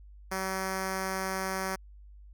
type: tone with notch filter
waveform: 5% pulse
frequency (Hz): 190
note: F#3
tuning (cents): +46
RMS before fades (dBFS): -33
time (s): 0.31-1.76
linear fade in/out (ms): 10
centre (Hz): 2800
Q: 1.9
effects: added 50 Hz sine -48 dBFS peak until 2.33 s